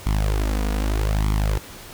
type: tone with flanger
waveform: sawtooth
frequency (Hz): 51.91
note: G#1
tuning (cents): 0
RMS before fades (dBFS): -21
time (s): 0.06-1.58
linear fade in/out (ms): 5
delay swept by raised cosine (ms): 0.9 to 4.2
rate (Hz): 0.81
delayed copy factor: +0.9
effects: pink hiss -40 dBFS RMS until 1.93 s